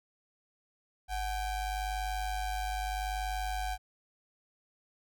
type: ring-modulated tone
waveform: square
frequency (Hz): 396.4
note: G4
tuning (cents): +19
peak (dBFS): -30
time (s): 1.08-3.78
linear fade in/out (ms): 50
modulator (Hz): 346
effects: none